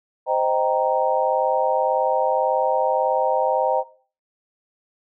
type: chord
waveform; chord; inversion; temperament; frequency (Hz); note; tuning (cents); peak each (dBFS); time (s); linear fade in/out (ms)
sine; C minor seventh; none; equal with one note detuned; 520.5 / 622.3 / 784 / 932.3; C5 / Eb5 / G5 / Bb5; -9 / 0 / 0 / 0; -23; 0.26-3.84; 50
effects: noise-tail reverb RT60 0.4 s tail -17 dB re dry